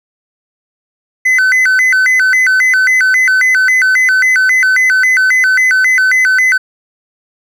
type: tone with vibrato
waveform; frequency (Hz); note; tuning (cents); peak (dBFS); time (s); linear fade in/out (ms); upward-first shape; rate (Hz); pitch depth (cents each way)
triangle; 1754; A6; -6; -5; 1.25-6.58; 10; square; 3.7; 250
effects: none